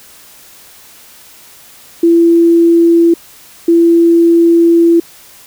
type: tone bursts at uneven times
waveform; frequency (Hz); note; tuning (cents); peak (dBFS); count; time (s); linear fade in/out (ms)
sine; 336.8; E4; +37; -4; 2; 2.03-3.14 / 3.68-5; 5
effects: white hiss -39 dBFS RMS until 5.46 s